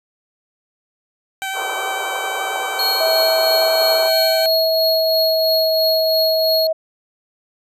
15% pulse tone with vibrato, 770 Hz, G5, 31 cents flat, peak -16 dBFS, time 1.42-4.46 s, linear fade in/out 0 ms, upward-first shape sine, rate 11 Hz, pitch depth 10 cents each way
white band-pass noise, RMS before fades -27 dBFS, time 1.53-4.11 s, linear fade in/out 50 ms, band 390 to 1300 Hz, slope 48 dB/octave
square tone with tremolo, 4309 Hz, C#8, 50 cents flat, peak -16 dBFS, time 2.79-6.67 s, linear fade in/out 2 ms, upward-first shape triangle, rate 3 Hz, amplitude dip 45%
sine tone with pitch glide, 647 to 639.9 Hz, E5 to D#5, -32 to +48 cents, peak -15 dBFS, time 3-6.73 s, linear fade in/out 10 ms, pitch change -20 cents, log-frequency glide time 4.38-5.71 s
effects resampled to 32000 Hz

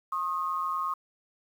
sine tone pair together, 1076.6 / 1244.5 Hz, C6 / D#6, +49 / 0 cents, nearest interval minor third, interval 251 cents, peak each -30 / -31 dBFS, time 0.12-0.94 s, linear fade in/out 5 ms, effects 9-bit

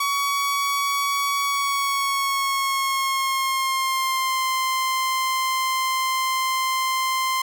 sawtooth tone with pitch glide, 1126 to 1044.5 Hz, C#6 to C6, +27 to -3 cents, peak -17 dBFS, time 0-7.42 s, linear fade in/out 5 ms, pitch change -130 cents, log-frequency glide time 1.46-4.46 s, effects none

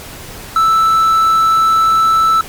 triangle tone, 1318.5 Hz, E6, in tune, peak -6 dBFS, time 0.56-2.41 s, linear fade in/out 2 ms, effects pink hiss -31 dBFS RMS until 2.48 s + MP3 96 kbps

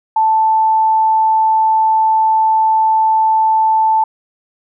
sine tone, 880 Hz, A5, in tune, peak -9 dBFS, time 0.16-4.04 s, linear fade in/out 5 ms, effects none

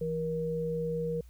sine tone pair together, 164.81 / 473.2 Hz, E3 / A#4, 0 / +26 cents, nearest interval octave + tritone, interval 1826 cents, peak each -34 / -31 dBFS, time 0.01-1.21 s, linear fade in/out 5 ms, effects added 60 Hz sine -49 dBFS peak until 1.29 s + white hiss -67 dBFS RMS until 1.29 s

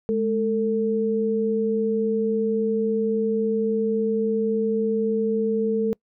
sine tone pair together, 211.7 / 448.2 Hz, G#3 / A4, +33 / +32 cents, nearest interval octave + minor second, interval 1299 cents, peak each -24 / -21 dBFS, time 0.09-5.93 s, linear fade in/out 0 ms, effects noise-tail reverb RT60 0.1 s tail -26 dB re dry

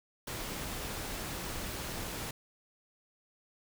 pink noise, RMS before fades -39 dBFS, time 0.27-2.31 s, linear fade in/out 5 ms, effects none

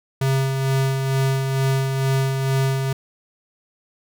square tone with tremolo, 134.3 Hz, C3, 46 cents sharp, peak -17 dBFS, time 0.21-2.93 s, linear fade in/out 5 ms, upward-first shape sine, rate 2.2 Hz, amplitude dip 40%, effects none

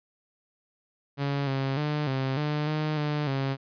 sawtooth tone with pitch steps, 140.8 / 135.1 / 149.7 / 133.1 / 149.7 / 153.5 / 149 / 135.7 Hz, C#3 / C#3 / D3 / C3 / D3 / D#3 / D3 / C#3, +27 / -44 / +33 / +30 / +33 / -23 / +25 / -36 cents, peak -22 dBFS, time 1.17-3.57 s, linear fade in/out 50 ms, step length 300 ms, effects resampled to 11025 Hz

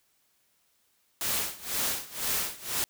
white noise with tremolo, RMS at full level -28 dBFS, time 1.21-2.84 s, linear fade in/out 0 ms, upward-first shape sine, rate 2 Hz, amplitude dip 90%, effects white hiss -70 dBFS RMS until 2.89 s

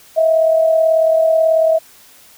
sine tone pair together, 643.7 / 682 Hz, E5 / F5, -41 / -41 cents, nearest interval minor second, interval 100 cents, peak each -10 / -20 dBFS, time 0.16-1.79 s, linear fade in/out 20 ms, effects white hiss -45 dBFS RMS until 2.37 s

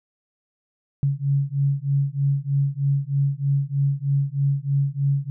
sine beating tone pair, 138.1 / 141.3 Hz, C#3 / C#3, -6 / +34 cents, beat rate 3.2 Hz, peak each -22 dBFS, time 1.03-5.3 s, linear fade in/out 0 ms, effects none

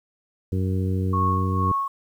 harmonic tone, 93.9 Hz, F#2, 26 cents sharp, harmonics 1 / 2 / 3 / 4 / 5, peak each -22 / -28 / -32 / -34 / -36 dBFS, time 0.52-1.72 s, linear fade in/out 5 ms
sine tone with tremolo, 1100 Hz, C#6, 14 cents flat, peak -20 dBFS, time 1.13-1.88 s, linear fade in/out 5 ms, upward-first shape sine, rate 2.1 Hz, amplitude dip 70%
effects 9-bit

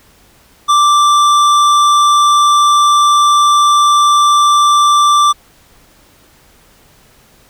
triangle tone with hard clipping, 1174.7 Hz, D6, in tune, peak -8 dBFS, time 0.68-5.33 s, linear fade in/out 20 ms, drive 16 dB, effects pink hiss -47 dBFS RMS until 7.49 s

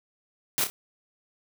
white noise with echo, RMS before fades -25 dBFS, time 0.58-0.64 s, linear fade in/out 0 ms, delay 30 ms, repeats 2, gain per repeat -8 dB, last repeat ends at 0.7 s, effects none

